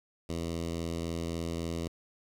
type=tone with notch filter; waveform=10% pulse; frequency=83.6 Hz; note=E2; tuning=25 cents sharp; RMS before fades=-35 dBFS; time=0.29-1.88 s; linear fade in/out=5 ms; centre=1500 Hz; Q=0.94; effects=low-pass 10000 Hz 12 dB/octave + 9-bit